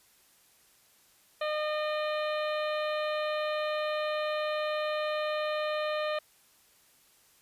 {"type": "harmonic tone with a mistuned harmonic", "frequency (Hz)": 609, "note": "D#5", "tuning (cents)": -37, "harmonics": [1, 2, 3, 4, 5, 6, 7], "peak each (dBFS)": [-30, -36, -40, -42, -44, -46, -47], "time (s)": [1.41, 6.19], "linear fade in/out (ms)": 5, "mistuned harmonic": 7, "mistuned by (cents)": -65, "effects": ["white hiss -63 dBFS RMS until 7.41 s", "resampled to 32000 Hz"]}